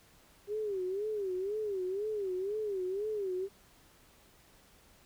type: tone with vibrato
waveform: sine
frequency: 397.8 Hz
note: G4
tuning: 25 cents sharp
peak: -32 dBFS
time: 0.47-3.49 s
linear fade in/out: 50 ms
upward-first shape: sine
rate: 2 Hz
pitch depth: 150 cents each way
effects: pink hiss -62 dBFS RMS until 5.05 s